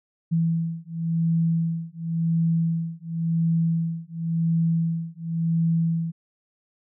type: beating tone pair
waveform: sine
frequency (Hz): 164.81 / 165.74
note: E3 / E3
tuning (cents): 0 / +10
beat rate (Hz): 0.93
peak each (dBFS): -24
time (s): 0.31-6.12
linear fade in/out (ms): 20
effects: none